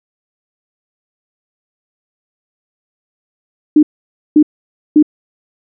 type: tone bursts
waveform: sine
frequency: 302.3 Hz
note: D#4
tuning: 50 cents flat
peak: -3 dBFS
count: 3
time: 3.76-5.027 s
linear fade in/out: 5 ms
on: 69 ms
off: 530 ms
effects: none